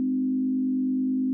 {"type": "tone with frequency modulation", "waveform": "sine", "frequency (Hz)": 259.1, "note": "C4", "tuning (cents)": -17, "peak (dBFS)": -22, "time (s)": [0, 1.33], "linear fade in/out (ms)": 0, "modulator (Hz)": 49.3, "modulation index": 0.46, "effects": []}